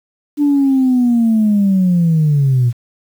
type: linear sweep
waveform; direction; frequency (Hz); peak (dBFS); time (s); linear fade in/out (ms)
sine; down; 295 to 116.54; -8; 0.37-2.73; 50
effects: tanh soft clip ceiling -6 dBFS + 7-bit